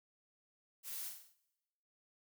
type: noise with echo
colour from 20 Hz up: blue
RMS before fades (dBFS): -45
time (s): 0.83-1.12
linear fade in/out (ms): 50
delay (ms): 47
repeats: 5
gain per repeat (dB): -5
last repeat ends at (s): 1.355
effects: noise-tail reverb RT60 1.0 s tail -20 dB re dry